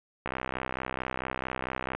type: click train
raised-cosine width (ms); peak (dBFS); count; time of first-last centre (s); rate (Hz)
0.5; -16; 110; 0.26-1.95; 64.5
effects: resampled to 8000 Hz + 8-bit